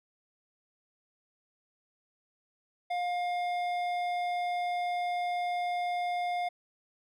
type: tone with hard clipping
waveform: sine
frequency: 709 Hz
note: F5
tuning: 26 cents sharp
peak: -31 dBFS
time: 2.9-6.49 s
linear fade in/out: 10 ms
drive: 10 dB
effects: none